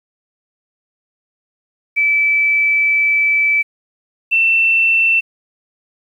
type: tone pair in turn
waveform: sine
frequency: 2311 / 2683 Hz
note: D7 / E7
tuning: -28 / +30 cents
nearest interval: minor third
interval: 258 cents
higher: second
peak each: -11 / -10 dBFS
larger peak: second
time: 1.96-3.63 / 4.31-5.21 s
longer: first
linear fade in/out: 20 ms
effects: 8-bit